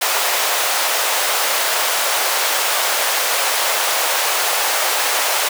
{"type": "high-pass noise", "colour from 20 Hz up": "pink", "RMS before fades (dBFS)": -18, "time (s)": [0.01, 5.49], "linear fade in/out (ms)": 10, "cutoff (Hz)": 570, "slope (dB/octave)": 24, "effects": []}